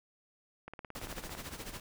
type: click train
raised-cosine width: 0.5 ms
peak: -29 dBFS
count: 13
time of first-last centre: 0.68-1.35 s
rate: 17.9 Hz
type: noise with tremolo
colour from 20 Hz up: pink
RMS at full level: -41 dBFS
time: 0.95-1.8 s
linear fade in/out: 2 ms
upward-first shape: sine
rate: 14 Hz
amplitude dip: 70%
effects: none